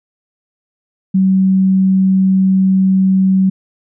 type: tone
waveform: sine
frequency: 190 Hz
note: F#3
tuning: 46 cents sharp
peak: -8 dBFS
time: 1.14-3.5 s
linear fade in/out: 10 ms
effects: none